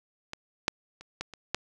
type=clicks; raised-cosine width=0.2 ms; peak=-19 / -6 / -29 / -16 / -26 / -10 dBFS; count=6; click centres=0.334 / 0.681 / 1.01 / 1.21 / 1.337 / 1.546 s; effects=none